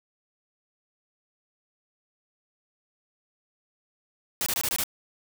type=noise bursts; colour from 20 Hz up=white; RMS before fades=-27 dBFS; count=6; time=4.41-4.837 s; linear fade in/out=0 ms; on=52 ms; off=23 ms; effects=none